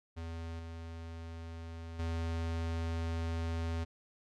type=tone with level steps; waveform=square; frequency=82.7 Hz; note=E2; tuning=6 cents sharp; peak=-40 / -43 / -34 dBFS; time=0.16-3.85 s; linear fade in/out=20 ms; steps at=0.59 / 1.99 s; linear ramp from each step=5 ms; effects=low-pass 6000 Hz 12 dB/octave